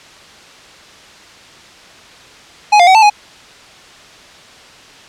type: tone with pitch steps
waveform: square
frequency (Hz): 836 / 703 / 756 / 881 / 833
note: G#5 / F5 / F#5 / A5 / G#5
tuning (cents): +11 / +11 / +37 / +2 / +5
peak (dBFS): -5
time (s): 2.72-3.1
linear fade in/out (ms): 10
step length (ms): 76
effects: white hiss -39 dBFS RMS until 5.08 s + low-pass 5000 Hz 12 dB/octave